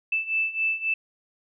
sine beating tone pair, 2637 / 2640.7 Hz, E7 / E7, 0 / +2 cents, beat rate 3.7 Hz, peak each -28 / -25 dBFS, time 0.12-0.94 s, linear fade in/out 5 ms, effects none

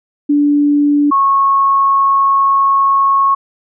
sine tone pair in turn, 290.7 / 1097.5 Hz, D4 / C#6, -18 / -18 cents, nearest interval octave + major seventh, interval 2300 cents, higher second, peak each -8 dBFS, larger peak neither, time 0.29-1.11 / 1.11-3.35 s, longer second, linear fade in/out 10 ms, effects none

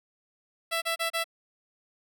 10% pulse tone bursts, 664 Hz, E5, 12 cents sharp, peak -18 dBFS, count 4, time 0.71-1.243 s, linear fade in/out 20 ms, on 110 ms, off 31 ms, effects none

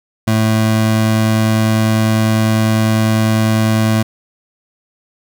square tone pair together, 110 / 220 Hz, A2 / A3, 0 / 0 cents, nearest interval octave, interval 1200 cents, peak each -14 / -15 dBFS, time 0.27-4.03 s, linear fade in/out 10 ms, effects none

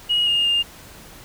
sine tone with pitch steps, 2892 / 2836 / 2813 Hz, F#7 / F7 / F7, -40 / +26 / +12 cents, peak -15 dBFS, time 0.09-0.63 s, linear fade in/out 20 ms, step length 180 ms, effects tanh soft clip ceiling -12 dBFS + pink hiss -43 dBFS RMS until 1.24 s

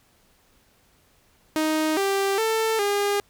sawtooth tone with pitch steps, 312.1 / 393.1 / 444.9 / 406.2 Hz, D#4 / G4 / A4 / G#4, +5 / +5 / +19 / -38 cents, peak -17 dBFS, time 1.56-3.2 s, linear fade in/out 0 ms, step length 410 ms, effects pink hiss -61 dBFS RMS until 3.29 s

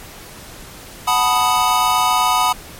square chord, B dominant seventh, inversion second, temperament equal, 740 / 880 / 987.8 / 1244.5 Hz, F#5 / A5 / B5 / D#6, 0 / 0 / 0 / 0 cents, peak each -21 / -22 / -18 / -19 dBFS, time 1.07-2.53 s, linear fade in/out 10 ms, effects pink hiss -37 dBFS RMS until 2.79 s + MP3 64 kbps

